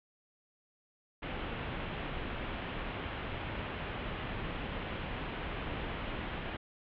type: low-pass noise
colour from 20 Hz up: pink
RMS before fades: -39 dBFS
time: 1.22-6.57 s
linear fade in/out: 10 ms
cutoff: 3300 Hz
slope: 48 dB/octave
effects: none